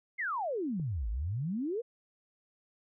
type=exponential two-way sweep; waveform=sine; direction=down then up; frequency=2183 to 50 to 501 Hz; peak=-31 dBFS; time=0.18-1.82 s; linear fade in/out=20 ms; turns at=1.09 s
type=click; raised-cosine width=3 ms; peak=-32 dBFS; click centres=0.798 s
effects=none